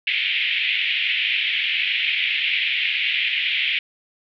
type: band-pass noise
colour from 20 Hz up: pink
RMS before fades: -22 dBFS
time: 0.07-3.79 s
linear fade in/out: 2 ms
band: 2100 to 3300 Hz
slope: 48 dB/octave
effects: none